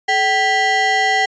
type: ring-modulated tone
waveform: square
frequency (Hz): 600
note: D5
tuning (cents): +37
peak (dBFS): -11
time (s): 0.08-1.26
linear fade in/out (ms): 10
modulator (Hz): 1370
effects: resampled to 16000 Hz